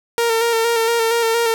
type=tone with vibrato; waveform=sawtooth; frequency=460 Hz; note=A#4; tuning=23 cents flat; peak=-11 dBFS; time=0.18-1.54 s; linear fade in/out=0 ms; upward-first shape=square; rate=4.3 Hz; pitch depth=28 cents each way; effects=none